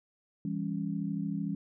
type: chord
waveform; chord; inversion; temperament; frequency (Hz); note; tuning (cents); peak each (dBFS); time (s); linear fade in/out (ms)
sine; C# diminished; first; just; 166.31 / 199.57 / 277.2; E3 / G3 / C#4; +16 / +31 / 0; -35 / -34 / -37; 0.45-1.55; 2
effects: none